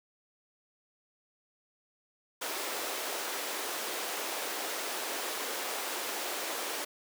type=high-pass noise; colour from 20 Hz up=pink; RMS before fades=-36 dBFS; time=2.41-6.85 s; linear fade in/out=10 ms; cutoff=360 Hz; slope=24 dB/octave; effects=none